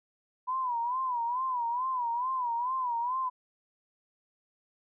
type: tone with vibrato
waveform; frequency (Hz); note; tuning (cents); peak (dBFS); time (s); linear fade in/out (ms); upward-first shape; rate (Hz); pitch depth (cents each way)
sine; 987.8; B5; 0; -28; 0.47-3.3; 20; sine; 2.3; 110
effects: none